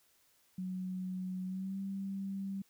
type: tone with pitch glide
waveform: sine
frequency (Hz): 185 to 195.1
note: F#3 to G3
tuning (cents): 0 to -8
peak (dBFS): -36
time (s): 0.58-2.62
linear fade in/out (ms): 5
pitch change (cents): +92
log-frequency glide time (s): 1.45-1.79
effects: white hiss -70 dBFS RMS until 2.69 s